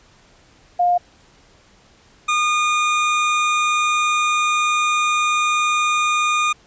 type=tone pair in turn; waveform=sine / 25% pulse; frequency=708 / 1220.4 Hz; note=F5 / D#6; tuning=+23 / -34 cents; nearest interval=major sixth; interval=943 cents; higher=second; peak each=-13 / -12 dBFS; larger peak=second; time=0.79-0.98 / 2.28-6.53 s; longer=second; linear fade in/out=10 ms; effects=pink hiss -52 dBFS RMS until 6.66 s + resampled to 16000 Hz